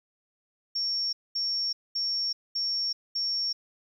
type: tone bursts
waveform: sine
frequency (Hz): 5490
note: F8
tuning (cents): -31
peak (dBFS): -26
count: 5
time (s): 0.75-3.53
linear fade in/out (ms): 10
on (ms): 380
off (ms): 220
effects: 10-bit